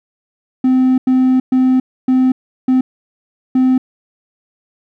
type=tone bursts at uneven times; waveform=triangle; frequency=257.7 Hz; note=C4; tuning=26 cents flat; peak=-6 dBFS; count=6; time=0.64-0.98 / 1.07-1.4 / 1.52-1.8 / 2.08-2.32 / 2.68-2.81 / 3.55-3.78 s; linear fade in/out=5 ms; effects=tanh soft clip ceiling -2 dBFS